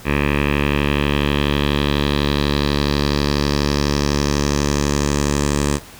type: tone with low-pass filter sweep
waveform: 10% pulse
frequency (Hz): 72.1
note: D2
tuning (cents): -31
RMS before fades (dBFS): -18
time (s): 0.04-5.8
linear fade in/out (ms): 50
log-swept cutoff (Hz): 2400 to 8000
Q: 3.4
effects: pink hiss -40 dBFS RMS until 5.99 s